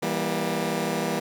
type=chord; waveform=15% pulse; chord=E diminished; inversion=none; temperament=just; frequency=164.81 / 197.78 / 237.3 Hz; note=E3 / G3 / Bb3; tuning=0 / +16 / +31 cents; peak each=-23 dBFS; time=0.02-1.2 s; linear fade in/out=10 ms; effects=none